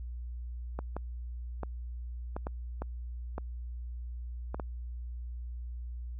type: clicks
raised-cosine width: 1 ms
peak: -22 dBFS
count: 9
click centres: 0.79 / 0.966 / 1.633 / 2.365 / 2.469 / 2.82 / 3.381 / 4.545 / 4.598 s
effects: added 60 Hz sine -37 dBFS peak until 6.19 s